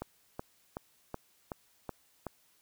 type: click train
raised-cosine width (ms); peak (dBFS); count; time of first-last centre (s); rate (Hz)
1; -23; 7; 0.02-2.267; 2.67
effects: white hiss -68 dBFS RMS until 2.61 s